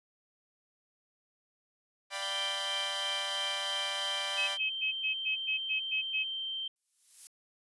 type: chord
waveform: 10% pulse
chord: G dominant seventh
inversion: second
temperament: equal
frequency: 587.3 / 698.5 / 784 / 987.8 Hz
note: D5 / F5 / G5 / B5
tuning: 0 / 0 / 0 / 0 cents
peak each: -31 / -37 / -32 / -32 dBFS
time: 2.1-4.58 s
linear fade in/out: 50 ms
type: tone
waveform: sine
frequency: 3133 Hz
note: G7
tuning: 2 cents flat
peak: -34 dBFS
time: 2.22-6.68 s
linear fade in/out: 5 ms
type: tone bursts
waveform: sine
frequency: 2564 Hz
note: E7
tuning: 49 cents flat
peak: -29 dBFS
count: 9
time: 4.37-6.24 s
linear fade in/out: 20 ms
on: 110 ms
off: 110 ms
type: noise with exponential growth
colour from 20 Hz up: violet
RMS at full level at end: -41 dBFS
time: 6.76-7.27 s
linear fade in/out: 0 ms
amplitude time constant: 110 ms
effects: resampled to 24000 Hz